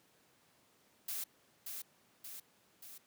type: noise with echo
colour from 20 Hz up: blue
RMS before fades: -40 dBFS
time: 1.08-1.24 s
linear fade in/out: 5 ms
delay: 580 ms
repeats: 3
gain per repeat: -4 dB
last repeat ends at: 2.98 s
effects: pink hiss -69 dBFS RMS until 3.06 s + high-pass 150 Hz 12 dB/octave